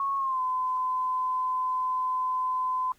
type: tone with pitch glide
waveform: sine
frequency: 1100 to 1020.4 Hz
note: C#6 to C6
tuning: -14 to -44 cents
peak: -25 dBFS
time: 0-2.92 s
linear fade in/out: 2 ms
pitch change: -130 cents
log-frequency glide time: 0.17-0.41 s
effects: pink hiss -63 dBFS RMS until 2.98 s + Opus 24 kbps